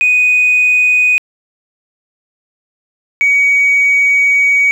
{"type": "tone pair in turn", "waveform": "sine", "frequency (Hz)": [2489, 2256], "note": ["D#7", "C#7"], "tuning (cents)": [0, 30], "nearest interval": "major second", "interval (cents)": 170, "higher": "first", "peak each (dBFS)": -6, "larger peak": "neither", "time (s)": [[0.01, 1.18], [3.21, 4.71]], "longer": "second", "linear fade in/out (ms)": 0, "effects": ["tanh soft clip ceiling -4 dBFS", "7-bit"]}